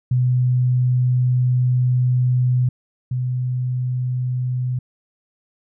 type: tone pair in turn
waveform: sine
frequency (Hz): 125.5 / 125.99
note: B2 / B2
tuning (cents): +28 / +35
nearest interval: unison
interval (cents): 7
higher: second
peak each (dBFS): -14 / -19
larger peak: first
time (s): 0.11-2.69 / 3.11-4.79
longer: first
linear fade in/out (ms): 5
effects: none